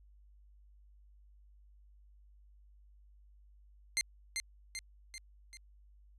15% pulse tone with echo, 2093 Hz, C7, in tune, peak -23 dBFS, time 3.97-4.01 s, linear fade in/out 0 ms, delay 390 ms, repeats 4, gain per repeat -5 dB, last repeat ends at 5.57 s, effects added 50 Hz sine -58 dBFS peak until 6.18 s + resampled to 32000 Hz

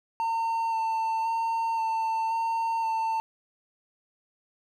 triangle tone with vibrato, 903 Hz, A5, 45 cents sharp, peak -23 dBFS, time 0.2-3.2 s, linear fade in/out 0 ms, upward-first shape square, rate 0.95 Hz, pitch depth 13 cents each way, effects none

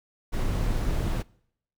brown noise, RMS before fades -26 dBFS, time 0.32-1.23 s, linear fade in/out 20 ms, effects noise-tail reverb RT60 0.7 s tail -24 dB re dry

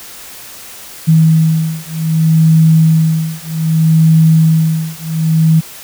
sine beating tone pair, 160 / 160.64 Hz, D#3 / E3, +49 / -44 cents, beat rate 0.64 Hz, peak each -10 dBFS, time 1.07-5.61 s, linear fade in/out 20 ms, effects white hiss -32 dBFS RMS until 5.83 s

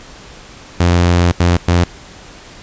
sawtooth tone bursts at uneven times, 87.31 Hz, F2, in tune, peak -5 dBFS, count 3, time 0.8-1.32 / 1.4-1.57 / 1.68-1.84 s, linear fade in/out 5 ms, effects pink hiss -37 dBFS RMS until 2.62 s + resampled to 16000 Hz

